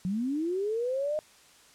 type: linear sweep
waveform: sine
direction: up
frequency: 174.61 to 622 Hz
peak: -27 dBFS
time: 0.05-1.19 s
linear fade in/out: 0 ms
effects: white hiss -57 dBFS RMS until 1.74 s + low-pass 9000 Hz 12 dB/octave